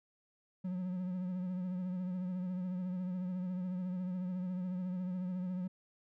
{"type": "tone with vibrato", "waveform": "triangle", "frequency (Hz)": 182.5, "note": "F#3", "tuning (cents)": -24, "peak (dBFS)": -33, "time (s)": [0.64, 5.68], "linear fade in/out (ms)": 10, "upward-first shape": "triangle", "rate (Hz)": 14, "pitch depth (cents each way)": 51, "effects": []}